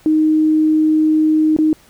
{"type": "tone with dropouts", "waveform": "sine", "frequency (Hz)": 311.1, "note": "D#4", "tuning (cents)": 0, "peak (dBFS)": -10, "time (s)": [0.06, 1.73], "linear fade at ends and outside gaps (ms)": 1, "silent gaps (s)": [1.565, 1.587], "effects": ["pink hiss -49 dBFS RMS until 1.89 s"]}